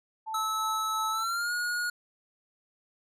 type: tone with tremolo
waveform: sine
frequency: 880 Hz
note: A5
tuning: in tune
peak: -32 dBFS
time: 0.26-1.25 s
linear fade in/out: 20 ms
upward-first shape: sine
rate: 2.9 Hz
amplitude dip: 55%
type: tone with pitch glide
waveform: square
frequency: 1300 to 1442.4 Hz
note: E6 to F#6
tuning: -24 to -45 cents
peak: -29 dBFS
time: 0.34-1.9 s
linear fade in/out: 5 ms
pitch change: +179 cents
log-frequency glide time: 1.1-1.52 s
effects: resampled to 32000 Hz